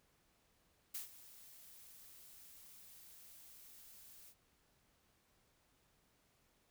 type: noise with ADSR envelope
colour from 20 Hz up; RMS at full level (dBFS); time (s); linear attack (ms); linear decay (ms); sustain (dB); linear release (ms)
blue; -43; 0.94-4.35; 9; 130; -16; 65
effects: pink hiss -75 dBFS RMS until 6.7 s